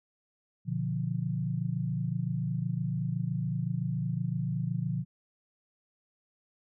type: chord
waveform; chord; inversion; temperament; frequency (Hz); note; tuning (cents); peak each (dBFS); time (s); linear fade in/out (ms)
sine; B diminished; none; equal with one note detuned; 121 / 146.83 / 174.61; B2 / D3 / F3; -35 / 0 / 0; -33; 0.65-5.05; 50
effects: none